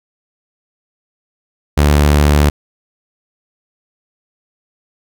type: tone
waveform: sawtooth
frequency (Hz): 73.42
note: D2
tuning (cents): 0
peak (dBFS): -4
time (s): 1.77-2.5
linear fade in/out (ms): 10
effects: none